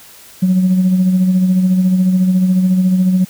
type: tone with tremolo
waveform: sine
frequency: 185 Hz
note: F#3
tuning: in tune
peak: -6 dBFS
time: 0.42-3.25 s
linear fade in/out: 10 ms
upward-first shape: sine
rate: 14 Hz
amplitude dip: 45%
effects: tanh soft clip ceiling -5 dBFS + white hiss -40 dBFS RMS until 3.29 s